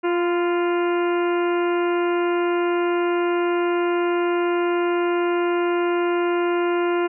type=harmonic tone with a mistuned harmonic; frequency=349.2 Hz; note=F4; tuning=in tune; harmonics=1 / 2 / 3 / 4 / 5 / 6 / 7 / 8; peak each=-19 / -29 / -29 / -31 / -38 / -38 / -38 / -39 dBFS; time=0.03-7.08 s; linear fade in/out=20 ms; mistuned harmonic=3; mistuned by=-26 cents; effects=none